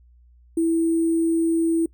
sine tone with sample-and-hold, 329.6 Hz, E4, in tune, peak -17 dBFS, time 0.57-1.86 s, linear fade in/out 5 ms, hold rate 8820 Hz, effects noise-tail reverb RT60 0.1 s tail -22 dB re dry + added 60 Hz sine -50 dBFS peak until 1.93 s

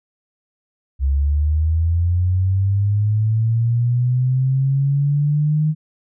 sine linear sweep, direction up, 66.7 to 155.56 Hz, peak -14 dBFS, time 0.99-5.75 s, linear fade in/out 50 ms, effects none

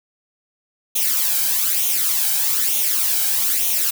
blue noise with flanger, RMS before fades -19 dBFS, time 0.95-3.91 s, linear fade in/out 10 ms, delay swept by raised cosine 0.31 to 1.31 ms, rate 1.1 Hz, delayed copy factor +0.65, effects none

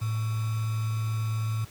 sine tone with sample-and-hold, 110.2 Hz, A2, 3 cents sharp, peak -25 dBFS, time 0.01-1.65 s, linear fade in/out 10 ms, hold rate 1225 Hz, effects pink hiss -50 dBFS RMS until 1.7 s + high-pass 60 Hz 12 dB/octave

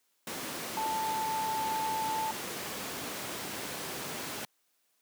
sine tone in noise, 880 Hz, A5, in tune, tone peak -30 dBFS, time 0.77-2.31 s, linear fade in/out 2 ms, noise pink, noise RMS -37 dBFS, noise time 0.27-4.45 s, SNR +4 dB, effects white hiss -74 dBFS RMS until 5.01 s + high-pass 200 Hz 12 dB/octave

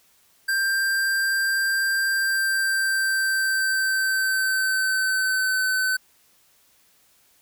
square tone with pitch glide, 1581 to 1521.9 Hz, G6 to F#6, +14 to +48 cents, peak -21 dBFS, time 0.48-5.97 s, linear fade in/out 10 ms, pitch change -66 cents, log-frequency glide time 2.09-5.65 s, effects white hiss -60 dBFS RMS until 7.41 s

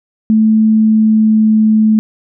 sine tone with pitch glide, 218.6 to 217.2 Hz, A3 to A3, -11 to -22 cents, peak -6 dBFS, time 0.3-1.99 s, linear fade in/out 0 ms, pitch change -11 cents, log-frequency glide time 0.71-1.56 s, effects none

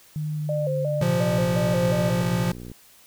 sine tone with pitch glide, 152.1 to 145.57 Hz, D#3 to D3, -39 to -15 cents, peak -25 dBFS, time 0.16-1.16 s, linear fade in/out 0 ms, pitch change -76 cents, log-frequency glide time 0.34-0.86 s
sine tone with vibrato, 560 Hz, C#5, 18 cents sharp, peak -24 dBFS, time 0.49-2.21 s, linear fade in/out 2 ms, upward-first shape square, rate 2.8 Hz, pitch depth 120 cents each way
square chord, Bb suspended second, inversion none, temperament equal, 116.54 / 130.81 / 174.61 Hz, Bb2 / C3 / F3, 0 / 0 / 0 cents, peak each -28 / -29 / -24 dBFS, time 1.01-2.52 s, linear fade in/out 5 ms
click train, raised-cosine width 3 ms, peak -26 dBFS, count 87, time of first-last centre 1.29-2.716 s, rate 60.3 Hz
effects white hiss -53 dBFS RMS until 3.06 s

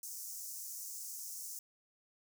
pink high-pass noise, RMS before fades -45 dBFS, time 0.03-1.59 s, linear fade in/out 2 ms, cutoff 5600 Hz, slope 48 dB/octave, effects none

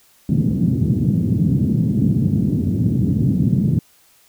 pink band-pass noise, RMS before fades -17 dBFS, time 0.29-3.79 s, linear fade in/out 2 ms, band 110 to 240 Hz, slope 24 dB/octave, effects white hiss -54 dBFS RMS until 4.28 s

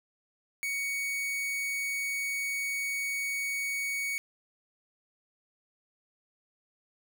45% pulse tone, 2235 Hz, C#7, 14 cents sharp, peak -30 dBFS, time 0.63-4.18 s, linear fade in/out 0 ms, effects none

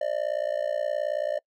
triangle tone with amplitude modulation, 600 Hz, D5, 37 cents sharp, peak -19 dBFS, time 0.01-1.39 s, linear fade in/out 5 ms, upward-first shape sine, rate 58.8 Hz, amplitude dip 100%, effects noise-tail reverb RT60 0.1 s tail -26 dB re dry

